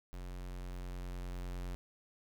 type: tone with level ramp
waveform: square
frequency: 44.92 Hz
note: F1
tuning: 50 cents sharp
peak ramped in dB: -43 to -39 dBFS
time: 0.13-1.75 s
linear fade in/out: 0 ms
effects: none